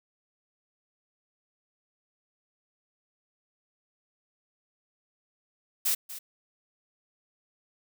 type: noise with echo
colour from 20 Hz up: blue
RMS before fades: -26 dBFS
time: 5.85-5.95 s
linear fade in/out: 10 ms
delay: 240 ms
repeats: 1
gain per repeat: -14 dB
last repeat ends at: 6.19 s
effects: none